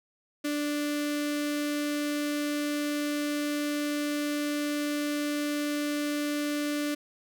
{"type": "tone with notch filter", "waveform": "sawtooth", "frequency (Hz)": 293.7, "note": "D4", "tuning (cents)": 0, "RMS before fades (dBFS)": -30, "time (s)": [0.44, 6.95], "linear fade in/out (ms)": 10, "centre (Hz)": 890, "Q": 1.6, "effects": []}